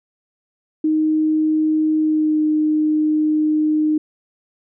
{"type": "tone with pitch glide", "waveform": "sine", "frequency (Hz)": [311.1, 307], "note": ["D#4", "D#4"], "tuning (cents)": [0, -23], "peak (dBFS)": -14, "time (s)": [0.84, 3.98], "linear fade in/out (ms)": 5, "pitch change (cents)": -23, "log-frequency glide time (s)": [1.99, 2.41], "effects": []}